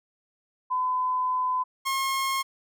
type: tone pair in turn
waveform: sine / sawtooth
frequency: 1012 / 1076.3 Hz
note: B5 / C6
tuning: +42 / +49 cents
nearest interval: minor second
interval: 107 cents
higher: second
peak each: -23 / -21 dBFS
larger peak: second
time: 0.7-1.64 / 1.85-2.43 s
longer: first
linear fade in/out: 20 ms
effects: none